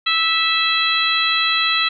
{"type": "harmonic tone with a mistuned harmonic", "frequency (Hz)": 656, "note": "E5", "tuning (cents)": -9, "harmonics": [2, 3, 4, 5, 6], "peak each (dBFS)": [-22, -24, -21, -22, -20], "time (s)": [0.06, 1.89], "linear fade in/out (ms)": 10, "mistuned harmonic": 6, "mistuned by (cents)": 18, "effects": []}